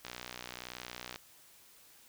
click train, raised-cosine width 0.2 ms, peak -24 dBFS, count 69, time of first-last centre 0.05-1.159 s, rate 61.3 Hz, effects white hiss -60 dBFS RMS until 2.08 s

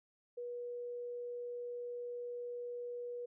sine tone, 484.1 Hz, B4, 35 cents flat, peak -40 dBFS, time 0.37-3.26 s, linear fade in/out 10 ms, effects none

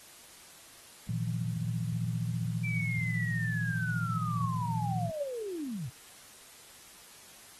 sine chord, Bb suspended fourth, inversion none, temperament equal with one note detuned, 116.54 / 159.66 / 174.61 Hz, Bb2 / Eb3 / F3, 0 / +45 / 0 cents, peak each -32 / -35 / -37 dBFS, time 1.09-5.1 s, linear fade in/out 5 ms
sine linear sweep, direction down, 2349 to 104.9 Hz, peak -34 dBFS, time 2.63-5.9 s, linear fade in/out 20 ms
effects white hiss -53 dBFS RMS until 7.59 s + AAC 32 kbps

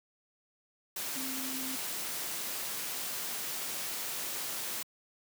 sine tone in noise, 262.2 Hz, C4, 4 cents sharp, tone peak -40 dBFS, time 1.16-1.76 s, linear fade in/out 5 ms, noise white, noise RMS -37 dBFS, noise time 0.96-4.83 s, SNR -6 dB, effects high-pass 150 Hz 12 dB/octave

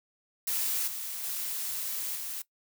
blue noise with level steps, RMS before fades -30 / -37 / -34 / -37 dBFS, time 0.47-2.42 s, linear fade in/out 5 ms, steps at 0.87 / 1.23 / 2.15 s, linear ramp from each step 10 ms, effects noise-tail reverb RT60 0.1 s tail -19 dB re dry

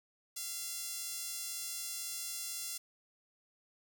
sawtooth tone with high-pass filter, 686 Hz, F5, 31 cents flat, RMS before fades -41 dBFS, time 0.36-2.78 s, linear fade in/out 10 ms, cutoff 6300 Hz, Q 0.84, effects none

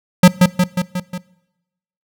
square tone with echo, 180.9 Hz, F#3, 39 cents flat, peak -3 dBFS, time 0.23-0.28 s, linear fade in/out 5 ms, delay 180 ms, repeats 5, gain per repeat -4 dB, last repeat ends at 1.18 s, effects noise-tail reverb RT60 0.9 s tail -21 dB re dry

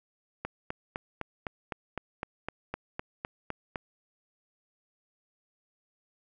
click train, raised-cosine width 0.5 ms, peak -18 dBFS, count 14, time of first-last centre 0.45-3.758 s, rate 3.93 Hz, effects none

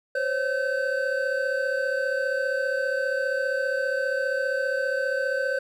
triangle tone cluster, 519 / 554 / 1536 Hz, C5 / C#5 / G6, -14 / -1 / -36 cents, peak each -26 dBFS, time 0.15-5.59 s, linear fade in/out 5 ms, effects none

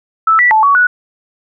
sine tone with pitch steps, 1314 / 1958 / 872 / 1126 / 1470 Hz, E6 / B6 / A5 / C#6 / F#6, -6 / -15 / -16 / +27 / -12 cents, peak -6 dBFS, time 0.27-0.87 s, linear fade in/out 5 ms, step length 120 ms, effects none

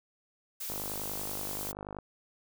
blue noise, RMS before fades -38 dBFS, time 0.6-1.72 s, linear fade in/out 10 ms
click train, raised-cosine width 1 ms, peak -26 dBFS, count 66, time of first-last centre 0.7-1.987 s, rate 50.5 Hz
effects none

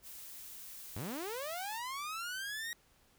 blue noise, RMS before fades -49 dBFS, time 0.02-1.81 s, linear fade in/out 50 ms
sawtooth linear sweep, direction up, 81.4 to 1900 Hz, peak -35 dBFS, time 0.96-2.73 s, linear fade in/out 0 ms
effects pink hiss -68 dBFS RMS until 3.18 s

